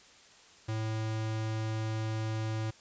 square tone, 110 Hz, A2, in tune, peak -32 dBFS, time 0.68-2.71 s, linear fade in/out 10 ms, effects white hiss -57 dBFS RMS until 2.8 s + resampled to 16000 Hz

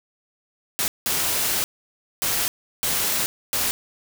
white noise bursts at uneven times, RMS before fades -23 dBFS, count 5, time 0.79-0.88 / 1.06-1.64 / 2.22-2.48 / 2.83-3.26 / 3.53-3.71 s, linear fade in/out 0 ms, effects none

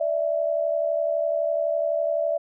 sine tone pair together, 587.3 / 659.2 Hz, D5 / E5, 0 / 0 cents, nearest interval major second, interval 200 cents, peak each -24 dBFS, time 0-2.38 s, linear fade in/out 10 ms, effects none

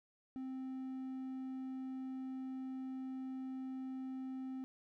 triangle tone, 261.6 Hz, C4, in tune, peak -39 dBFS, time 0.36-4.64 s, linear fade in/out 0 ms, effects none

